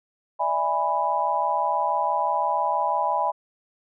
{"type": "chord", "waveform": "sine", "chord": "E dominant seventh", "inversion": "third", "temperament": "just", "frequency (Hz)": [593.3, 659.3, 824.1, 988.9], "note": ["D5", "E5", "G#5", "B5"], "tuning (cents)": [18, 0, -14, 2], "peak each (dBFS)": [-30, -29, -25, -24], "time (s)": [0.39, 3.32], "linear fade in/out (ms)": 20, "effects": []}